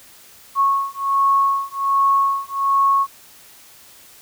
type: beating tone pair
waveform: sine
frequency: 1100 / 1101.3 Hz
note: C#6 / C#6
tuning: -14 / -12 cents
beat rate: 1.3 Hz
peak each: -18 dBFS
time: 0.55-3.07 s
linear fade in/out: 50 ms
effects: white hiss -46 dBFS RMS until 4.21 s